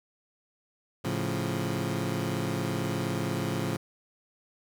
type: chord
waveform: 20% pulse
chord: A augmented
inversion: none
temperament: equal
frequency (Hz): 110 / 138.59 / 174.61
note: A2 / C#3 / E#3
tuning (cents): 0 / 0 / 0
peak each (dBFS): -28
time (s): 1.04-3.77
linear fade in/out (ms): 10
effects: none